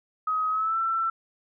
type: tone with pitch glide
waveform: sine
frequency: 1265 to 1338.7 Hz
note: D#6 to E6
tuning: +28 to +26 cents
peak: -23 dBFS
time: 0.27-1.1 s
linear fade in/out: 5 ms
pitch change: +98 cents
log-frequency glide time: 0.5-0.78 s
effects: none